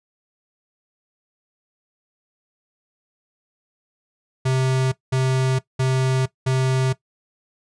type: tone bursts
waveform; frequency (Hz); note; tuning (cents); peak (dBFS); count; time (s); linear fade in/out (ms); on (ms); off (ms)
square; 130.81; C3; 0; -18; 4; 4.45-6.93; 10; 470; 200
effects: noise-tail reverb RT60 0.1 s tail -17 dB re dry + resampled to 22050 Hz